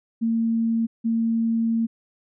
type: tone pair in turn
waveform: sine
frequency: 227.8 / 227.8 Hz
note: A#3 / A#3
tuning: -40 / -40 cents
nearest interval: unison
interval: 0 cents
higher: neither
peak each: -19 dBFS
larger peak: neither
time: 0.21-0.87 / 1.04-1.87 s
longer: second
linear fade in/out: 20 ms
effects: none